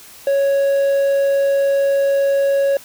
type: tone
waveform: triangle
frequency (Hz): 554.4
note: C#5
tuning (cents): 0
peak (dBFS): -11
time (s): 0.27-2.77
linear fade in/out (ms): 2
effects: white hiss -41 dBFS RMS until 2.84 s